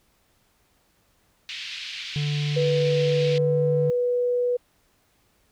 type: band-pass noise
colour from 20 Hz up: pink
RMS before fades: -35 dBFS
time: 1.49-3.38 s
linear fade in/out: 0 ms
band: 2400 to 4300 Hz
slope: 24 dB/octave
type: tone with pitch glide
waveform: triangle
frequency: 146.83 to 147.94 Hz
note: D3 to D3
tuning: 0 to +13 cents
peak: -21 dBFS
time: 2.16-3.9 s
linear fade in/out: 0 ms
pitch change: +13 cents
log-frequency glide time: 2.28-3.35 s
type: tone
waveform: sine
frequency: 490 Hz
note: B4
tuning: 14 cents flat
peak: -20 dBFS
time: 2.56-4.57 s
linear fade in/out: 10 ms
effects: pink hiss -65 dBFS RMS until 5.51 s